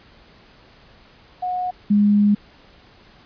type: tone pair in turn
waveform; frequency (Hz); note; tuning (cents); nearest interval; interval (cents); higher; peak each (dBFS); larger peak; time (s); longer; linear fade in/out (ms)
sine; 728 / 205.9; F#5 / G#3; -28 / -15; octave + minor seventh; 2187; first; -21 / -12; second; 1.42-1.71 / 1.9-2.35; second; 10
effects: pink hiss -50 dBFS RMS until 3.25 s + resampled to 11025 Hz